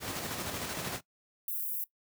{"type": "noise with tremolo", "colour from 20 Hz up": "pink", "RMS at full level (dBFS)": -35, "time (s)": [0, 1.01], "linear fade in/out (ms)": 50, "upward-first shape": "square", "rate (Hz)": 13, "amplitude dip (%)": 30}
{"type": "high-pass noise", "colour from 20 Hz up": "white", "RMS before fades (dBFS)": -35, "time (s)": [1.48, 1.84], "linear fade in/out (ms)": 2, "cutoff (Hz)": 12000, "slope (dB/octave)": 24}
{"effects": ["noise-tail reverb RT60 0.1 s tail -19 dB re dry", "high-pass 100 Hz 12 dB/octave"]}